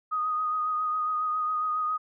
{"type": "tone with vibrato", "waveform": "sine", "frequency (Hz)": 1244.5, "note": "D#6", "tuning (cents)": 0, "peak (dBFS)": -25, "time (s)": [0.11, 1.98], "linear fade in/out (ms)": 20, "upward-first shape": "sine", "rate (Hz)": 7.3, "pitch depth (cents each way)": 23, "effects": []}